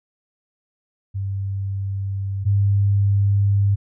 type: tone pair in turn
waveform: sine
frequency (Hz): 98 / 100.12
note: G2 / G2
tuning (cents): 0 / +37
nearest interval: unison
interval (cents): 37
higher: second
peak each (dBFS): -22 / -14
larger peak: second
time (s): 1.14-2.45 / 2.45-3.76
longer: neither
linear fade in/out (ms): 20
effects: none